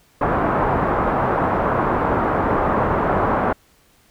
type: low-pass noise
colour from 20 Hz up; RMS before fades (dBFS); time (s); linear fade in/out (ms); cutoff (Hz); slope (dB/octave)
white; -19; 0.21-3.53; 5; 1200; 24
effects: pink hiss -56 dBFS RMS until 4.1 s